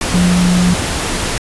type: tone in noise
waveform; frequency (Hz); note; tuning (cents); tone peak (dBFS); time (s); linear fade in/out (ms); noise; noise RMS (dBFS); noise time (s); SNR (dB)
sine; 178.2; F3; +35; -9; 0.14-0.74; 2; pink; -18; 0.01-1.38; +6
effects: resampled to 24000 Hz